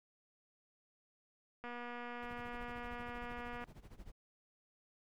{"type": "click train", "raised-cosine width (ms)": 0.5, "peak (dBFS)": -32, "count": 483, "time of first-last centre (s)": [1.64, 3.64], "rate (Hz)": 241}
{"type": "noise with tremolo", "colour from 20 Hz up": "brown", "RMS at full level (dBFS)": -50, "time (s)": [2.22, 4.12], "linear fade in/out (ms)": 5, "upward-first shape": "sine", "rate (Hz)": 13, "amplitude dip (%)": 85}
{"effects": []}